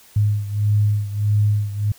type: beating tone pair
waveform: sine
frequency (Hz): 103.83 / 105.43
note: G#2 / G#2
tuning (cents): 0 / +27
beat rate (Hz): 1.6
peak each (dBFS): -17 / -21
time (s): 0.16-1.92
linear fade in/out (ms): 5
effects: white hiss -49 dBFS RMS until 1.98 s